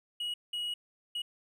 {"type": "tone bursts at uneven times", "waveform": "triangle", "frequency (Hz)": 2905, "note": "F#7", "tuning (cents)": -32, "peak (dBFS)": -31, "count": 3, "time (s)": [[0.2, 0.34], [0.53, 0.74], [1.15, 1.22]], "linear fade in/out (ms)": 5, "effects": []}